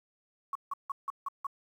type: tone bursts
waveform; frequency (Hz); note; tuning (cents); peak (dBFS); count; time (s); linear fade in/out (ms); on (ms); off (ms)
sine; 1108.7; C#6; 0; -31; 6; 0.53-1.468; 2; 23; 160
effects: 10-bit